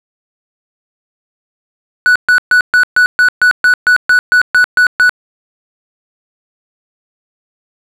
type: tone bursts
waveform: triangle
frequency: 1479 Hz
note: F#6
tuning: 1 cent flat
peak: -3 dBFS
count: 14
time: 2.06-5.094 s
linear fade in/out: 0 ms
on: 96 ms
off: 130 ms
effects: none